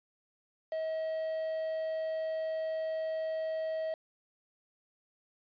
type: tone with quantisation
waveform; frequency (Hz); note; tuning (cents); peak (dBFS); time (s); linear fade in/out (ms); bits
triangle; 638; D#5; +43; -30; 0.72-3.94; 2; 8
effects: resampled to 11025 Hz